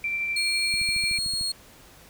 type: tone with tremolo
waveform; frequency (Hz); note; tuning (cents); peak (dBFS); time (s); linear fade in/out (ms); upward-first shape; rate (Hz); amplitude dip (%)
sine; 2349; D7; 0; -24; 0.04-1.18; 2; sine; 12; 25
type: tone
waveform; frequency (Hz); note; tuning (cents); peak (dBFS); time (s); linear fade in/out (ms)
35% pulse; 4297; C8; +45; -24; 0.36-1.52; 5
type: click train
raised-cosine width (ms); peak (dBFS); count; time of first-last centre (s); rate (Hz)
5; -28; 10; 0.74-1.412; 13.4
effects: pink hiss -51 dBFS RMS until 2.09 s